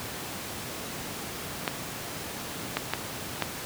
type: clicks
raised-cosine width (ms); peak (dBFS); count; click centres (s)
0.3; -9; 4; 1.678 / 2.77 / 2.936 / 3.423
effects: pink hiss -36 dBFS RMS until 3.65 s + high-pass 100 Hz 12 dB/octave